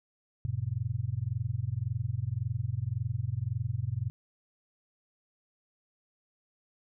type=chord; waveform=sine; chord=F major; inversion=none; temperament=just; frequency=87.31 / 109.13 / 130.96 Hz; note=F2 / A2 / C3; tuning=0 / -14 / +2 cents; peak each=-38 / -32 / -34 dBFS; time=0.45-4.1 s; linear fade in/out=0 ms; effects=none